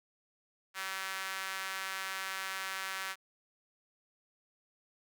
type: tone with high-pass filter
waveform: sawtooth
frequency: 191.1 Hz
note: G3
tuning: 44 cents flat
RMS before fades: -39 dBFS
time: 0.74-3.16 s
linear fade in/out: 50 ms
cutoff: 1500 Hz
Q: 1.6
effects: none